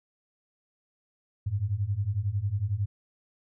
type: beating tone pair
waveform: sine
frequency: 95 / 106 Hz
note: F#2 / G#2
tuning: +46 / +36 cents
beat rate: 11 Hz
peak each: -30 / -28 dBFS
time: 1.46-2.86 s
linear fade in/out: 10 ms
effects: none